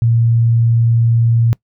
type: tone with vibrato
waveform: sine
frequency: 116.1 Hz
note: A#2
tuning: 7 cents flat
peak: -9 dBFS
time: 0.02-1.53 s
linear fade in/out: 0 ms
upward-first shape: sine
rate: 20 Hz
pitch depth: 29 cents each way
effects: noise-tail reverb RT60 0.1 s tail -23 dB re dry